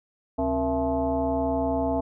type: tone with frequency modulation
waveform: sine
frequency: 467.8 Hz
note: A#4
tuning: 6 cents sharp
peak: -22 dBFS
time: 0.38-2.01 s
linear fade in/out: 10 ms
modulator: 199 Hz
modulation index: 1.8
effects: none